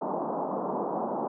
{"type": "band-pass noise", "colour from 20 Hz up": "white", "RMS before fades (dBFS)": -31, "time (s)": [0.01, 1.28], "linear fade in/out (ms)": 10, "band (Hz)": [170, 1000], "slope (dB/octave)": 48, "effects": []}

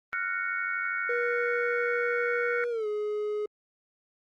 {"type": "chord", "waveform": "sine", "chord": "Gb major seventh", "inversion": "third", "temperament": "just", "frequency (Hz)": [1387.5, 1480, 1850, 2220], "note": ["F6", "Gb6", "Bb6", "Db7"], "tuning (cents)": [-12, 0, -14, 2], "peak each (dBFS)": [-33, -32, -38, -34], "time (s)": [0.13, 2.64], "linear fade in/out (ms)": 0}
{"type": "tone with pitch glide", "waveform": "triangle", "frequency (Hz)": [480, 420.3], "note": ["B4", "G#4"], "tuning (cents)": [-49, 21], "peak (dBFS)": -26, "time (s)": [1.09, 3.46], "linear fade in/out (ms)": 5, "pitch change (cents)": -230, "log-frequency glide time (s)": [2.69, 2.87]}
{"effects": ["Opus 24 kbps"]}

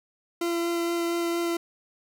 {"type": "tone with vibrato", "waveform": "40% pulse", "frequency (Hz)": 340.7, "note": "F4", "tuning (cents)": -43, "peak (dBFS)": -24, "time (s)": [0.41, 1.57], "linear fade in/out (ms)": 5, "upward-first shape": "sine", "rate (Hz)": 4.3, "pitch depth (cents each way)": 9, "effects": []}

